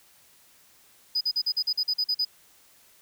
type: tone bursts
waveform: triangle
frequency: 4978 Hz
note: D#8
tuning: in tune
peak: -20 dBFS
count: 11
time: 1.15-2.25 s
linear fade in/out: 10 ms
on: 60 ms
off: 44 ms
effects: tanh soft clip ceiling -18 dBFS + white hiss -58 dBFS RMS until 3.01 s